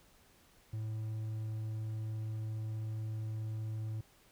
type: tone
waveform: triangle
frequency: 109.4 Hz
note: A2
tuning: 9 cents flat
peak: -34 dBFS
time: 0.73-4.01 s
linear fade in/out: 5 ms
effects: pink hiss -65 dBFS RMS until 4.31 s